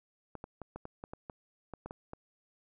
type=clicks; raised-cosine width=1 ms; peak=-28 dBFS; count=12; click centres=0.353 / 0.441 / 0.617 / 0.76 / 0.854 / 1.039 / 1.135 / 1.298 / 1.737 / 1.86 / 1.909 / 2.134 s; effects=none